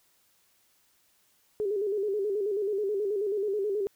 sine tone with vibrato, 406.8 Hz, G#4, 36 cents flat, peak -26 dBFS, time 1.6-3.87 s, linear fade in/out 0 ms, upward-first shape square, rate 9.3 Hz, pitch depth 72 cents each way, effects white hiss -67 dBFS RMS until 3.95 s

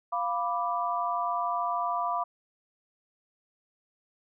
sine chord, B diminished, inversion second, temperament equal, 698.5 / 987.8 / 1174.7 Hz, F5 / B5 / D6, 0 / 0 / 0 cents, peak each -31 dBFS, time 0.12-2.24 s, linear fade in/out 10 ms, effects none

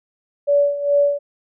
sine tone with tremolo, 573 Hz, D5, 43 cents flat, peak -11 dBFS, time 0.47-1.19 s, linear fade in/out 20 ms, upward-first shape sine, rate 2.4 Hz, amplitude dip 75%, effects none

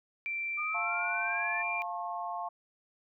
sine tone with pitch glide, 2349 to 2379 Hz, D7 to D7, 0 to +22 cents, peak -32 dBFS, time 0.26-1.82 s, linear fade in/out 0 ms, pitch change +22 cents, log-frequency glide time 0.79-1.59 s
sine exponential sweep, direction up, 1202 to 1791 Hz, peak -35 dBFS, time 0.57-1.63 s, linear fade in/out 20 ms
sine chord, F augmented, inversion none, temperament equal with one note detuned, 698.5 / 880 / 1081.5 Hz, F5 / A5 / C#6, 0 / 0 / -43 cents, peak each -37 / -39 / -39 dBFS, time 0.74-2.49 s, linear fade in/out 10 ms
effects none

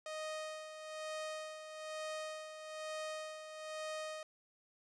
sawtooth tone with tremolo, 622.3 Hz, D#5, in tune, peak -36 dBFS, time 0.06-4.23 s, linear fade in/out 2 ms, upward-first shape sine, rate 1.1 Hz, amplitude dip 60%, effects resampled to 22050 Hz + 13-bit

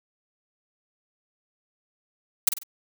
blue noise with echo, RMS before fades -17 dBFS, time 2.47-2.49 s, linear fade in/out 5 ms, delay 48 ms, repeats 3, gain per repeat -8 dB, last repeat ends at 2.634 s, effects none

